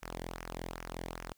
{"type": "tone with flanger", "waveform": "sawtooth", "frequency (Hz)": 42.75, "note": "F1", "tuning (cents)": -36, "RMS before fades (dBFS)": -43, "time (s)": [0.02, 1.33], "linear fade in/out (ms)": 10, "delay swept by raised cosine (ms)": [0.24, 0.8], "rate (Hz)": 2.5, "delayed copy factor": -0.75, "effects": ["white hiss -72 dBFS RMS until 1.37 s"]}